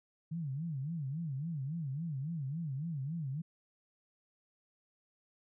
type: tone with vibrato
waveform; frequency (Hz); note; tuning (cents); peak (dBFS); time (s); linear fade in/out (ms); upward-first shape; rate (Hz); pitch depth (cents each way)
sine; 149.8; D3; +35; -35; 0.31-3.42; 10; sine; 3.6; 230
effects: none